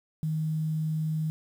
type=tone with quantisation; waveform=sine; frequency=156.7 Hz; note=D#3; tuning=13 cents sharp; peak=-26 dBFS; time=0.23-1.3 s; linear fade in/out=0 ms; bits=9; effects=none